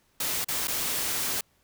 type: noise with dropouts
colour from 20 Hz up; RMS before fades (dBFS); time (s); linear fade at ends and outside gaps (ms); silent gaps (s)
white; -29; 0.2-1.41; 5; 0.445-0.484 / 0.673-0.68
effects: pink hiss -67 dBFS RMS until 1.63 s